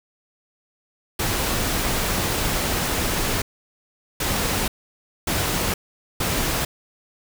pink noise bursts at uneven times, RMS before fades -23 dBFS, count 4, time 1.19-3.42 / 4.2-4.68 / 5.27-5.74 / 6.2-6.65 s, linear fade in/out 5 ms, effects none

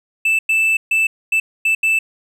triangle tone bursts at uneven times, 2642 Hz, E7, 3 cents sharp, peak -11 dBFS, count 6, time 0.25-0.39 / 0.49-0.77 / 0.91-1.07 / 1.32-1.4 / 1.65-1.75 / 1.83-1.99 s, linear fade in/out 5 ms, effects none

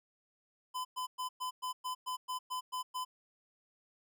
square tone bursts, 1013 Hz, B5, 44 cents sharp, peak -36 dBFS, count 11, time 0.74-3.05 s, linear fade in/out 20 ms, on 110 ms, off 110 ms, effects none

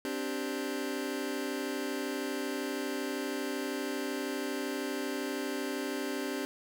sawtooth chord, C suspended second, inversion none, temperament just, 261.6 / 294.3 / 392.4 Hz, C4 / D4 / G4, 0 / +4 / +2 cents, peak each -33 dBFS, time 0.05-6.45 s, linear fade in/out 0 ms, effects none

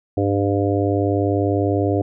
harmonic tone, 100 Hz, G2, 35 cents sharp, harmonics 1 / 3 / 4 / 5 / 6 / 7, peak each -21 / -21 / -23 / -25 / -27 / -27 dBFS, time 0.17-2.02 s, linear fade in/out 5 ms, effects none

